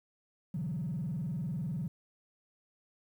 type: tone with vibrato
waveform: triangle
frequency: 157.1 Hz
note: D#3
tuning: 17 cents sharp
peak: -29 dBFS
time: 0.54-1.88 s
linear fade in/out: 5 ms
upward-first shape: square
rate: 20 Hz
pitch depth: 270 cents each way
effects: tanh soft clip ceiling -30 dBFS + 11-bit